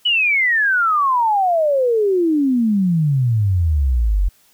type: exponential sweep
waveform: sine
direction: down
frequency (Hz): 3000 to 44.02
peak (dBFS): -13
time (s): 0.05-4.29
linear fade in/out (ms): 10
effects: white hiss -55 dBFS RMS until 4.53 s